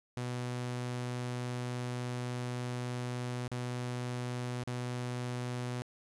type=tone with dropouts; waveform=sawtooth; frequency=123.47 Hz; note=B2; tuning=in tune; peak=-31 dBFS; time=0.17-5.82 s; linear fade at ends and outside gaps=0 ms; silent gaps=3.478-3.516 / 4.636-4.675 s; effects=resampled to 24000 Hz + 11-bit